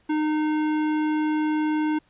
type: tone with tanh clipping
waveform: sine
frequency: 306.5 Hz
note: D#4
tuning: 26 cents flat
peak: -23 dBFS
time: 0.09-1.99 s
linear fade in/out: 10 ms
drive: 17 dB
effects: pink hiss -63 dBFS RMS until 2.09 s + resampled to 8000 Hz